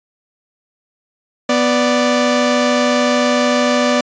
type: tone pair together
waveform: sawtooth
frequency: 246.9 / 587.2 Hz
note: B3 / D5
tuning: 0 / 0 cents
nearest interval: octave + minor third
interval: 1500 cents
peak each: -11 dBFS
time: 1.49-4.01 s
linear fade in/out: 5 ms
effects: resampled to 16000 Hz